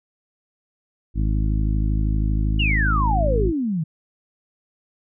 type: harmonic tone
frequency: 52.7 Hz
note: G#1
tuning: 26 cents sharp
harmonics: 1 / 2 / 3 / 4 / 5 / 6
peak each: -19 / -25 / -29 / -31 / -33 / -35 dBFS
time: 1.14-3.53 s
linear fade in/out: 50 ms
type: exponential sweep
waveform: sine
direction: down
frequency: 2960 to 149 Hz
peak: -20 dBFS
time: 2.59-3.84 s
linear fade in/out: 10 ms
effects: none